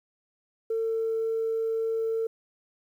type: tone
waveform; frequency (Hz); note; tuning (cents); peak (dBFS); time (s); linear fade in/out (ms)
sine; 449.7; A4; +38; -24; 0.7-2.27; 5
effects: tanh soft clip ceiling -21 dBFS + 10-bit